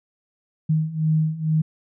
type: beating tone pair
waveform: sine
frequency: 155.56 / 157.76 Hz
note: D#3 / D#3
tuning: 0 / +24 cents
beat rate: 2.2 Hz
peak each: -23 / -20 dBFS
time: 0.69-1.62 s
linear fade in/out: 10 ms
effects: none